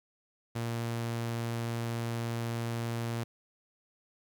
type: tone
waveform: sawtooth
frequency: 116.54 Hz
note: A#2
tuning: in tune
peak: -28 dBFS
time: 0.55-3.24 s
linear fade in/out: 10 ms
effects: 11-bit